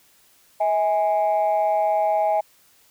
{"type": "tone pair together", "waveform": "sine", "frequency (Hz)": [642, 825.7], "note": ["E5", "G#5"], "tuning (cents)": [-46, -10], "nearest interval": "major third", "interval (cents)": 436, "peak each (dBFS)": -19, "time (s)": [0.6, 2.41], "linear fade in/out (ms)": 10, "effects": ["tanh soft clip ceiling -13 dBFS", "white hiss -57 dBFS RMS until 2.9 s"]}